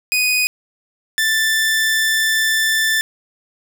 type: tone pair in turn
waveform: sawtooth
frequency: 2489 / 1767.3 Hz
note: D#7 / A6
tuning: 0 / +7 cents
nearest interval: tritone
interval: 593 cents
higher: first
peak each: -11 dBFS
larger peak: neither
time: 0.12-0.47 / 1.18-3.01 s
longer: second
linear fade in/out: 0 ms
effects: none